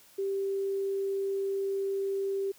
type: tone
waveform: sine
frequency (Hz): 392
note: G4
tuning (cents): 0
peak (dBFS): -28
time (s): 0.18-2.52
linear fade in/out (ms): 10
effects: white hiss -58 dBFS RMS until 2.58 s